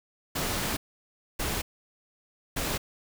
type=noise bursts at uneven times; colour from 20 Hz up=pink; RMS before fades=-30 dBFS; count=3; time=0.35-0.77 / 1.39-1.62 / 2.56-2.78 s; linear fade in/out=10 ms; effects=none